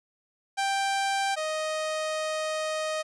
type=tone pair in turn; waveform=sawtooth; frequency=786 / 623.8 Hz; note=G5 / D#5; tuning=+4 / +4 cents; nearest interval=major third; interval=400 cents; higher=first; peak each=-21 / -24 dBFS; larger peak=first; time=0.57-1.36 / 1.36-3.03 s; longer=second; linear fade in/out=20 ms; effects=resampled to 22050 Hz